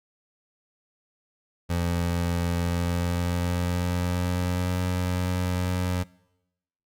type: tone with pitch glide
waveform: 25% pulse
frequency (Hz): 86.4 to 90.23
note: F2 to F#2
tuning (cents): -18 to -43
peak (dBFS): -20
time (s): 1.69-6.04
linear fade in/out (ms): 20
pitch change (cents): +75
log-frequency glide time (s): 2.6-4.9
effects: noise-tail reverb RT60 0.9 s tail -23 dB re dry + Opus 48 kbps